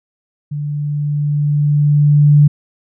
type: tone with level ramp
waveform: sine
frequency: 146.83 Hz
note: D3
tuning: in tune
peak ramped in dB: -19 to -4 dBFS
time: 0.51-2.48 s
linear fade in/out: 10 ms
effects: none